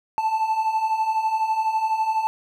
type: beating tone pair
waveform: triangle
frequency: 870 / 882 Hz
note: A5 / A5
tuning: -20 / +4 cents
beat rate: 12 Hz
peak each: -25 / -19 dBFS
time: 0.18-2.27 s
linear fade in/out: 0 ms
effects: none